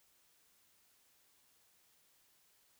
silence, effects white hiss -71 dBFS RMS until 2.79 s

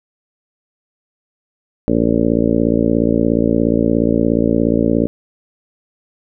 harmonic tone, 57 Hz, A#1, 38 cents flat, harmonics 1 / 2 / 3 / 4 / 5 / 6 / 7 / 8 / 9 / 10, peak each -26 / -25 / -22 / -17 / -17 / -22 / -24 / -21 / -25 / -24 dBFS, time 1.88-5.07 s, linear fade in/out 0 ms, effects none

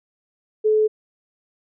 sine tone, 430.6 Hz, A4, 37 cents flat, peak -14 dBFS, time 0.64-0.88 s, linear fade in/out 20 ms, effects none

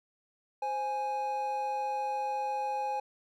triangle tone pair together, 523.3 / 830.7 Hz, C5 / G#5, 0 / 0 cents, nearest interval minor sixth, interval 800 cents, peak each -36 / -29 dBFS, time 0.62-3 s, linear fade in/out 5 ms, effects none

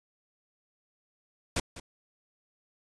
pink noise with echo, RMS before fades -28 dBFS, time 1.56-1.6 s, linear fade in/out 5 ms, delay 200 ms, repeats 1, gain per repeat -15 dB, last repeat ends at 1.8 s, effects resampled to 22050 Hz

